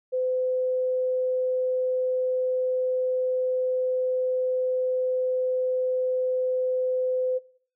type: tone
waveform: sine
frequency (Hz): 510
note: C5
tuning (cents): -44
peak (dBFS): -23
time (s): 0.12-7.39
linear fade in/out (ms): 20
effects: noise-tail reverb RT60 0.5 s tail -18 dB re dry